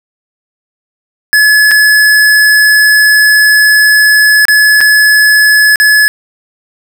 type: tone with dropouts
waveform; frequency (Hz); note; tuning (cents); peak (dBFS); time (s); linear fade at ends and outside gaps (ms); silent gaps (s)
square; 1707; G#6; +47; -4; 1.33-6.08; 0; 1.711-1.715 / 4.453-4.483 / 4.806-4.812 / 5.758-5.8
effects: 7-bit